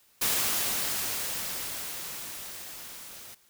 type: noise with level ramp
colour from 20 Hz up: white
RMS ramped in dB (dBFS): -26 to -46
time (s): 0.21-3.35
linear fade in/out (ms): 10
effects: white hiss -63 dBFS RMS until 3.49 s